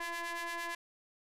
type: ring-modulated tone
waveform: sawtooth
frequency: 338.9 Hz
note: E4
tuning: 48 cents sharp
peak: -30 dBFS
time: 0-0.75 s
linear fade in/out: 5 ms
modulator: 1360 Hz
effects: resampled to 32000 Hz